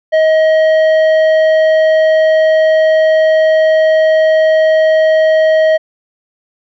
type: tone with tanh clipping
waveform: triangle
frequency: 632 Hz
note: D#5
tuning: 27 cents sharp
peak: -8 dBFS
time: 0.12-5.78 s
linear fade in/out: 20 ms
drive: 13 dB
effects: none